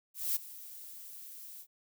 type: noise with ADSR envelope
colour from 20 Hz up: violet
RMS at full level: -30 dBFS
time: 0.14-1.67 s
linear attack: 220 ms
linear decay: 10 ms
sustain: -18 dB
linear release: 69 ms
effects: none